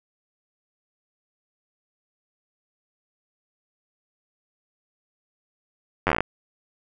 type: slowing click train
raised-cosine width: 0.5 ms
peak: -5 dBFS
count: 10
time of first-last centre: 6.07-6.206 s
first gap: 10 ms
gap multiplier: 1.1
effects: none